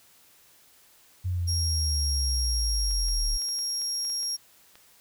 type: linear sweep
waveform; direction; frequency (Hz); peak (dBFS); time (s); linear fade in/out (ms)
sine; down; 92.4 to 34.05; -25; 1.24-3.38; 20
type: tone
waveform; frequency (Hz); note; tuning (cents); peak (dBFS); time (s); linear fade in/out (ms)
35% pulse; 5588; F8; 0; -25; 1.47-4.37; 20
type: clicks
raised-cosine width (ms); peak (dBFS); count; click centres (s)
0.2; -32; 10; 2.911 / 3.085 / 3.419 / 3.487 / 3.589 / 3.817 / 4.049 / 4.099 / 4.231 / 4.755
effects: white hiss -58 dBFS RMS until 5 s